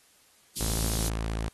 white band-stop noise, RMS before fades -32 dBFS, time 0.56-1.09 s, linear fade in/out 10 ms, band 350 to 3400 Hz, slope 24 dB/octave
sawtooth tone, 55.1 Hz, A1, 3 cents sharp, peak -25 dBFS, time 0.6-1.49 s, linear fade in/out 10 ms
effects white hiss -61 dBFS RMS until 1.53 s + AAC 32 kbps

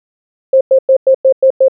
sine tone bursts, 530 Hz, C5, 22 cents sharp, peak -4 dBFS, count 7, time 0.53-1.683 s, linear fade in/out 5 ms, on 79 ms, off 100 ms, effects none

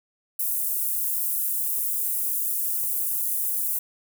pink high-pass noise, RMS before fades -26 dBFS, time 0.39-3.79 s, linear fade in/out 5 ms, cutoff 11000 Hz, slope 24 dB/octave, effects none

